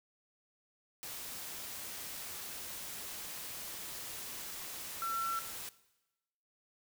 sine tone in noise, 1348 Hz, E6, 38 cents sharp, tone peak -34 dBFS, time 5.02-5.39 s, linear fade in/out 0 ms, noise white, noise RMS -44 dBFS, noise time 1.03-5.69 s, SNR +7 dB, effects noise-tail reverb RT60 1.0 s tail -18 dB re dry

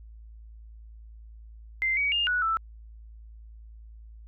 sine tone with pitch steps, 2083 / 2261 / 2822 / 1470 / 1324 Hz, C7 / C#7 / F7 / F#6 / E6, -8 / +34 / +17 / -12 / +7 cents, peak -23 dBFS, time 1.82-2.57 s, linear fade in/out 0 ms, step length 150 ms, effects added 55 Hz sine -44 dBFS peak until 4.27 s

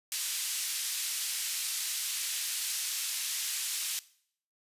white band-pass noise, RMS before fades -34 dBFS, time 0.12-3.99 s, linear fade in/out 0 ms, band 2600 to 11000 Hz, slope 12 dB/octave, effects noise-tail reverb RT60 0.6 s tail -19 dB re dry + resampled to 32000 Hz

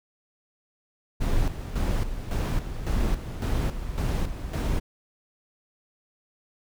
brown noise with tremolo, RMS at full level -24 dBFS, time 1.2-4.8 s, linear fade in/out 20 ms, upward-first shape square, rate 1.8 Hz, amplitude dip 65%, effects none

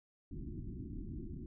pink low-pass noise, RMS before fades -44 dBFS, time 0.31-1.46 s, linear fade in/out 2 ms, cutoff 360 Hz, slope 96 dB/octave, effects none

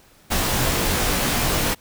pink noise with comb filter, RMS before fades -21 dBFS, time 0.3-1.75 s, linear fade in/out 20 ms, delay 19 ms, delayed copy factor -0.95, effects pink hiss -53 dBFS RMS until 1.8 s

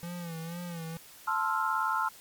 square tone with vibrato, 169.1 Hz, E3, 44 cents sharp, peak -37 dBFS, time 0.03-0.97 s, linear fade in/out 0 ms, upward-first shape sine, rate 2.1 Hz, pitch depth 71 cents each way
sine chord, F major seventh, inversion first, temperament equal, 880 / 1046.5 / 1318.5 / 1396.9 Hz, A5 / C6 / E6 / F6, 0 / 0 / 0 / 0 cents, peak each -32 dBFS, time 1.27-2.09 s, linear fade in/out 10 ms
effects white hiss -52 dBFS RMS until 2.2 s + MP3 96 kbps

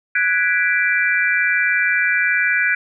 sine chord, G# half-diminished seventh, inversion third, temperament equal, 1480 / 1661.2 / 1975.5 / 2349 Hz, F#6 / G#6 / B6 / D7, 0 / 0 / 0 / 0 cents, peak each -19 / -20 / -22 / -20 dBFS, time 0.15-2.75 s, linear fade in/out 5 ms, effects none

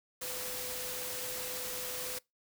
sine tone in noise, 502 Hz, B4, 28 cents sharp, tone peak -45 dBFS, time 0.21-2.19 s, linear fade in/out 10 ms, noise white, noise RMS -39 dBFS, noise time 0.21-2.19 s, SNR -9 dB, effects noise-tail reverb RT60 0.2 s tail -24 dB re dry

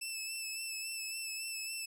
15% pulse tone with vibrato, 2637 Hz, E7, in tune, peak -31 dBFS, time 0.01-1.86 s, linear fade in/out 10 ms, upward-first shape sine, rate 3.6 Hz, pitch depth 29 cents each way, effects none

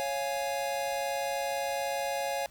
square chord, Db major, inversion none, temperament equal, 554.4 / 698.5 / 830.6 Hz, Db5 / F5 / Ab5, 0 / 0 / 0 cents, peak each -34 / -36 / -36 dBFS, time 0-2.46 s, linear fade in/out 0 ms, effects pink hiss -58 dBFS RMS until 2.5 s

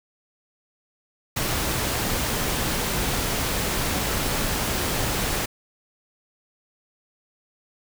pink noise, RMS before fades -25 dBFS, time 1.36-5.46 s, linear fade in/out 10 ms, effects none

